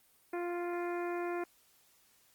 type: harmonic tone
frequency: 349.2 Hz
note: F4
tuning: in tune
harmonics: 1 / 2 / 3 / 4 / 5 / 6 / 7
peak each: -35 / -41 / -45 / -47 / -49 / -51 / -52 dBFS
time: 0.33-1.44 s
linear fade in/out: 5 ms
effects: white hiss -67 dBFS RMS until 2.34 s + Opus 32 kbps